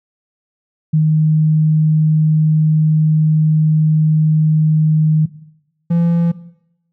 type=tone pair in turn; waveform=sine / triangle; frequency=155.56 / 169.62 Hz; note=D#3 / E3; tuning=0 / +50 cents; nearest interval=minor second; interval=150 cents; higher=second; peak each=-9 / -9 dBFS; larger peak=neither; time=0.93-5.26 / 5.9-6.32 s; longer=first; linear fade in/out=10 ms; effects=noise-tail reverb RT60 0.8 s tail -17 dB re dry